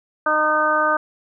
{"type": "harmonic tone", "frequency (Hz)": 306.3, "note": "D#4", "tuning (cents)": -27, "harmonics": [1, 2, 3, 4, 5], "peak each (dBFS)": [-30, -22, -24, -19, -21], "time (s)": [0.26, 0.97], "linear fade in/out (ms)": 5, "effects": []}